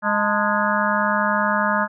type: harmonic tone with a mistuned harmonic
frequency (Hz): 207.5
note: G#3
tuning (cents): -1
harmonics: 1 / 3 / 4 / 5 / 6 / 7 / 8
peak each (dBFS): -25 / -25 / -25 / -25 / -25 / -25 / -25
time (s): 0.02-1.88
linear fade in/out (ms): 50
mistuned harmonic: 4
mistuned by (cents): +120
effects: none